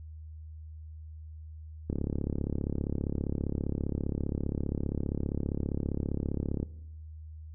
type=click train; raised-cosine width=3 ms; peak=-18 dBFS; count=167; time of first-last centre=1.9-6.629 s; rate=35.1 Hz; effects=noise-tail reverb RT60 0.8 s tail -19 dB re dry + added 78 Hz sine -42 dBFS peak until 7.54 s